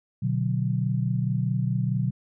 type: chord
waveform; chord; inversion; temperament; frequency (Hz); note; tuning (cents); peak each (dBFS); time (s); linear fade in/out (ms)
sine; B minor; none; just; 123.47 / 148.16 / 185.21; B2 / D3 / F#3; 0 / +16 / +2; -25 / -28 / -28; 0.22-2.11; 10
effects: none